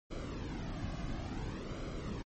brown noise with flanger, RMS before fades -40 dBFS, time 0.1-2.23 s, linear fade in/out 20 ms, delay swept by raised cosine 1.1 to 2.2 ms, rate 0.57 Hz, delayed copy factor -0.6, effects low-pass 8000 Hz 12 dB/octave + MP3 32 kbps

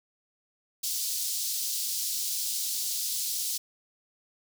pink high-pass noise, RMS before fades -31 dBFS, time 0.83-3.58 s, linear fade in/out 10 ms, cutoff 4300 Hz, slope 24 dB/octave, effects none

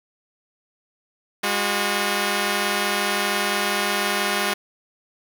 5% pulse tone pair together, 203.8 / 363.1 Hz, G#3 / F#4, -32 / -33 cents, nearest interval minor seventh, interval 999 cents, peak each -12 dBFS, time 1.43-4.54 s, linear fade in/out 10 ms, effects none

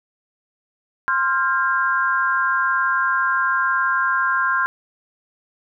sine tone cluster, 1051 / 1389 / 1608 Hz, C6 / F6 / G6, +7 / -10 / +44 cents, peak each -21 dBFS, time 1.08-4.66 s, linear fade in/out 0 ms, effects none

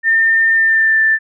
sine tone with pitch glide, 1807 to 1770.8 Hz, A6 to A6, +46 to +11 cents, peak -9 dBFS, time 0.03-1.19 s, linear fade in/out 50 ms, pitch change -35 cents, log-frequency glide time 0.53-1.01 s, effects none

